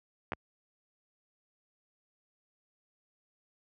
clicks, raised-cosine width 0.5 ms, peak -19 / -18 dBFS, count 2, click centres 0.321 / 0.334 s, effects high-pass 60 Hz 12 dB/octave

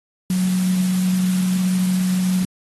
sine tone in noise, 184.4 Hz, F#3, 6 cents flat, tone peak -16 dBFS, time 0.3-2.45 s, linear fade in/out 2 ms, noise white, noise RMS -32 dBFS, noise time 0.3-2.45 s, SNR +13 dB, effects AAC 32 kbps

